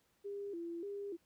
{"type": "tone with vibrato", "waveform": "sine", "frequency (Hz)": 369.4, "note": "F#4", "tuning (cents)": -3, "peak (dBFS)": -40, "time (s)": [0.24, 1.17], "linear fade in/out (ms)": 20, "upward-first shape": "square", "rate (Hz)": 1.7, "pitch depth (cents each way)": 150, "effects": ["pink hiss -75 dBFS RMS until 1.25 s", "high-pass 60 Hz 12 dB/octave"]}